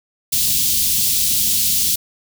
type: band-stop noise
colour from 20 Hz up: white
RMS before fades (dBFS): -17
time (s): 0.32-1.96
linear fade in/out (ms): 10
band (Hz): 230 to 3200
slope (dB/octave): 24
effects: none